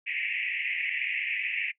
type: band-pass noise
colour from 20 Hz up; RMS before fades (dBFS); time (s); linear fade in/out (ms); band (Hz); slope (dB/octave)
white; -31; 0.06-1.72; 20; 1900 to 2700; 96
effects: noise-tail reverb RT60 0.1 s tail -21 dB re dry